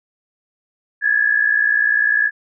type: tone pair together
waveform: sine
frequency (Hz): 1661.2 / 1721.3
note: G#6 / A6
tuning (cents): 0 / -38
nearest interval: minor second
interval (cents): 62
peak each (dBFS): -16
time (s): 1.01-2.31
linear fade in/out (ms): 50
effects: none